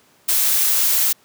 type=noise; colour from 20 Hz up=blue; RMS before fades=-17 dBFS; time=0.28-1.13 s; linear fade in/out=10 ms; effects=pink hiss -55 dBFS RMS until 1.24 s + high-pass 150 Hz 12 dB/octave